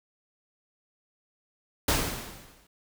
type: noise with exponential decay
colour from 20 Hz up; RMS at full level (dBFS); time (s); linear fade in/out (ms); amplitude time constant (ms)
pink; -22; 1.88-2.67; 5; 170
effects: none